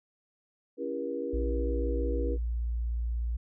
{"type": "chord", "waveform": "sine", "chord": "C# diminished seventh", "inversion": "none", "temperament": "just", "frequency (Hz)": [277.2, 332.6, 399.1, 479], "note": ["C#4", "E4", "G4", "Bb4"], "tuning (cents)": [0, 16, 31, 47], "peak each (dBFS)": [-37, -38, -38, -34], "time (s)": [0.77, 2.38], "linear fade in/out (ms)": 50}
{"type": "tone", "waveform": "sine", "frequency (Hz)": 58.27, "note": "A#1", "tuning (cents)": 0, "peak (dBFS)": -28, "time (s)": [1.33, 3.37], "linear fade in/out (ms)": 10}
{"effects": []}